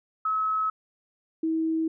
sine tone pair in turn, 1288 / 322 Hz, E6 / E4, -41 / -41 cents, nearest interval 2 octaves, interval 2400 cents, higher first, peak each -23 dBFS, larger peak neither, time 0.25-0.7 / 1.43-1.88 s, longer neither, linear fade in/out 5 ms, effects none

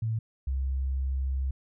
sine tone pair in turn, 111.7 / 66.42 Hz, A2 / C2, +27 / +27 cents, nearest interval major sixth, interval 900 cents, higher first, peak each -26 dBFS, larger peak neither, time 0.02-0.19 / 0.47-1.51 s, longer second, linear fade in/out 5 ms, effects none

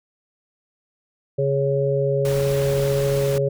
harmonic tone, 138.59 Hz, C#3, in tune, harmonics 1 / 3 / 4, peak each -22 / -22 / -22 dBFS, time 1.38-3.49 s, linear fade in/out 10 ms
pink noise, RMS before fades -32 dBFS, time 2.25-3.38 s, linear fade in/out 0 ms
effects none

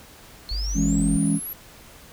sine linear sweep, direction up, 4219 to 11830 Hz, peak -30 dBFS, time 0.49-1.53 s, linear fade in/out 0 ms
sine tone, 50 Hz, G1, 35 cents sharp, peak -24 dBFS, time 0.51-1.17 s, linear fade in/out 5 ms
sine chord, C# minor, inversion first, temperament equal, 164.81 / 207.7 / 277.2 Hz, E3 / G#3 / C#4, 0 / 0 / 0 cents, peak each -22 dBFS, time 0.74-1.4 s, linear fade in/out 50 ms
effects tanh soft clip ceiling -11 dBFS + pink hiss -47 dBFS RMS until 2.12 s

